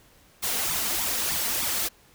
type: noise with flanger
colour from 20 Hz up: white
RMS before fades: -27 dBFS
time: 0.42-1.89 s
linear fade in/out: 20 ms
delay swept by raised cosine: 0.85 to 4.35 ms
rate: 3.3 Hz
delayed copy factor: +0.75
effects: pink hiss -57 dBFS RMS until 2.14 s